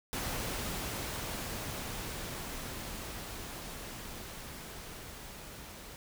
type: noise with level ramp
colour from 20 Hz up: pink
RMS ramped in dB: -36 to -48 dBFS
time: 0.13-5.96 s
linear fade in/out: 0 ms
effects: none